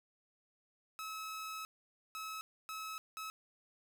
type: tone bursts at uneven times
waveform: sawtooth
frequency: 1291 Hz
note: E6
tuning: 37 cents flat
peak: -38 dBFS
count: 4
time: 0.99-1.65 / 2.15-2.41 / 2.69-2.98 / 3.17-3.3 s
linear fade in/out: 0 ms
effects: none